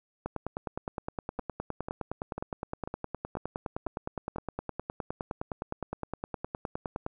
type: two click trains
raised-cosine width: 1 ms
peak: -21 / -19 dBFS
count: 7 / 67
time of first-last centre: 1.39-4.36 / 0.26-7.064 s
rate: 2.02 / 9.7 Hz
effects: none